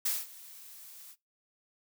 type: noise with ADSR envelope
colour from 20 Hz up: blue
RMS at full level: -29 dBFS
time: 0.05-1.16 s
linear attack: 9 ms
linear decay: 200 ms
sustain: -21 dB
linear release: 52 ms
effects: noise-tail reverb RT60 0.2 s tail -21 dB re dry